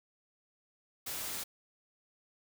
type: noise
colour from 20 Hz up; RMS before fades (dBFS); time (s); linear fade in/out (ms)
white; -39; 1.06-1.44; 10
effects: none